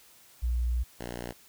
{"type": "tone pair in turn", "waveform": ["sine", "5% pulse"], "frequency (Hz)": [60, 60], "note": ["B1", "B1"], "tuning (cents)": [-49, -49], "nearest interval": "unison", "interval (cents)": 0, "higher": "neither", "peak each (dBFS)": -25, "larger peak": "neither", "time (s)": [[0.42, 0.84], [0.99, 1.33]], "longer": "first", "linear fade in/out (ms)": 20, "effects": ["white hiss -57 dBFS RMS until 1.48 s"]}